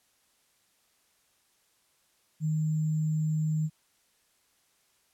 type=tone with sample-and-hold; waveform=sine; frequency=155.56 Hz; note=D#3; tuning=in tune; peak=-25 dBFS; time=2.4-3.7 s; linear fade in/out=50 ms; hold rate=7350 Hz; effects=white hiss -69 dBFS RMS until 5.13 s + low-pass 12000 Hz 12 dB/octave